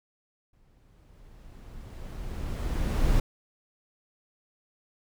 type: noise with exponential growth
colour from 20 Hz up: brown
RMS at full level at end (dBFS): -22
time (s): 0.53-3.2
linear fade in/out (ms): 5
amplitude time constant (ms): 580
effects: none